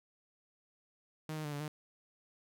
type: tone with pitch steps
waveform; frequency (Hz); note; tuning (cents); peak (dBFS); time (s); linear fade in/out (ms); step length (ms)
sawtooth; 155.9 / 154.5 / 148 / 144.3 / 151.8; D#3 / D#3 / D3 / D3 / D#3; +4 / -12 / +14 / -30 / -42; -34; 1.29-1.68; 2; 78
effects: none